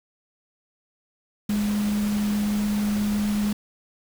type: tone in noise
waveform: sine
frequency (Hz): 207.7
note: G#3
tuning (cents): 0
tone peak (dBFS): -21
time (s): 1.49-3.53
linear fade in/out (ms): 5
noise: pink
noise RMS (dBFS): -35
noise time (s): 1.49-3.53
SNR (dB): +11
effects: none